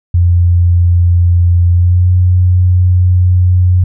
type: tone with pitch glide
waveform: sine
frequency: 87.3 to 90.43 Hz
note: F2 to F#2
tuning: 0 to -39 cents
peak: -5 dBFS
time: 0.14-3.84 s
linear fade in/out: 5 ms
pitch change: +61 cents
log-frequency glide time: 1.71-2.08 s
effects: none